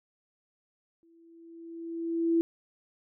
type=tone with exponential growth; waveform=sine; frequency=332.7 Hz; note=E4; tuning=16 cents sharp; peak=-20 dBFS; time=1.03-2.41 s; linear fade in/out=0 ms; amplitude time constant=300 ms; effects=none